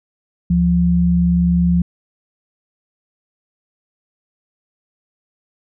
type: tone pair together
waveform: sine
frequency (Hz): 73.33 / 174.4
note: D2 / F3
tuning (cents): -2 / -2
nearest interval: octave + minor third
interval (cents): 1500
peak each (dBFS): -19 / -12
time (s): 0.5-1.82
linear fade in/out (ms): 5
effects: none